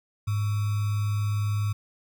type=tone with sample-and-hold; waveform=sine; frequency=103.83 Hz; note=G#2; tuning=in tune; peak=-23 dBFS; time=0.27-1.73 s; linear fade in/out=10 ms; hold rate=1225 Hz; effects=none